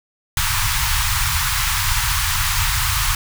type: band-stop noise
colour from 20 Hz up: pink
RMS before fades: -19 dBFS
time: 0.37-3.15 s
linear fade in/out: 2 ms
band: 130 to 910 Hz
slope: 48 dB/octave
effects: none